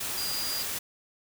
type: tone in noise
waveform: sine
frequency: 4828 Hz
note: D8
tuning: 47 cents sharp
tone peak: -32 dBFS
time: 0.17-0.63 s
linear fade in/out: 10 ms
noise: white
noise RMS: -33 dBFS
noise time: 0-0.79 s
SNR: -2 dB
effects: none